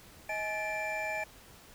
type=tone cluster; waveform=triangle; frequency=633 / 843 / 1743 / 2358 Hz; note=D#5 / G#5 / A6 / D7; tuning=+30 / +26 / -17 / +6 cents; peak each=-36 / -37 / -38 / -35 dBFS; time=0.29-1.24 s; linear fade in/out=5 ms; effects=pink hiss -55 dBFS RMS until 1.74 s